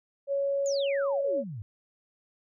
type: tone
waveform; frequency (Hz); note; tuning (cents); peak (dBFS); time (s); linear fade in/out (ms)
sine; 557; C#5; +8; -25; 0.27-1.44; 50
type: exponential sweep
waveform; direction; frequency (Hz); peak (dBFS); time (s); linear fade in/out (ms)
sine; down; 7160 to 95.1; -35; 0.66-1.62; 0
effects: none